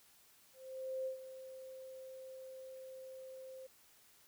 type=tone with ADSR envelope; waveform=sine; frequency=523.3 Hz; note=C5; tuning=in tune; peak=-36 dBFS; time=0.53-3.67 s; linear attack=530 ms; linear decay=110 ms; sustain=-12 dB; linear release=9 ms; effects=white hiss -66 dBFS RMS until 4.27 s